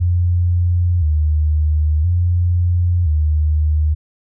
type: tone with vibrato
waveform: sine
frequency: 82 Hz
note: E2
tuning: 9 cents flat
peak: -12 dBFS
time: 0-3.95 s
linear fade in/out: 20 ms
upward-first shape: square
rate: 0.49 Hz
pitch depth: 120 cents each way
effects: none